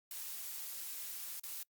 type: noise with dropouts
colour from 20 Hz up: blue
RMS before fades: -44 dBFS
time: 0.11-1.63 s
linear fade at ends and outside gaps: 2 ms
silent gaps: 1.398-1.435 s
effects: noise-tail reverb RT60 0.1 s tail -25 dB re dry + Opus 48 kbps